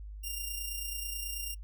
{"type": "tone with amplitude modulation", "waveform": "5% pulse", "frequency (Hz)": 2794, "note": "F7", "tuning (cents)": 0, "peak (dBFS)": -25, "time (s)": [0.23, 1.55], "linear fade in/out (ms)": 20, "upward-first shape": "sine", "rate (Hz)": 29.2, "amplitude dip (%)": 45, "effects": ["noise-tail reverb RT60 0.1 s tail -25 dB re dry", "added 51 Hz sine -41 dBFS peak until 1.63 s"]}